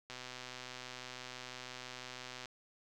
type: click train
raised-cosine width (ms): 0.2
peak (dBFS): -28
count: 298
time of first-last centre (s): 0.1-2.457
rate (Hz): 126
effects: none